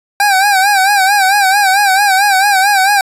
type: tone with vibrato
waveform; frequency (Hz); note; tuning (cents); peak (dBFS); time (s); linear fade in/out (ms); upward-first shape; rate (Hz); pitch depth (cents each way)
25% pulse; 789; G5; +11; -4; 0.2-3.01; 2; sine; 4.5; 88
effects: resampled to 32000 Hz